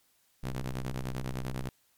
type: ring-modulated tone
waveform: sawtooth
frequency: 63.2 Hz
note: B1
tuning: 41 cents sharp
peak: -26 dBFS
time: 0.43-1.69 s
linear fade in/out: 5 ms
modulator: 68.2 Hz
effects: white hiss -69 dBFS RMS until 1.97 s + MP3 96 kbps